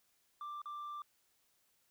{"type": "tone with dropouts", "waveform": "sine", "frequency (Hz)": 1180, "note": "D6", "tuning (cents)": 8, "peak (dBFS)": -39, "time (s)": [0.41, 1.02], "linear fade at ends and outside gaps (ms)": 2, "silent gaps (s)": [0.618, 0.657], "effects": ["tanh soft clip ceiling -41 dBFS", "white hiss -75 dBFS RMS until 1.9 s"]}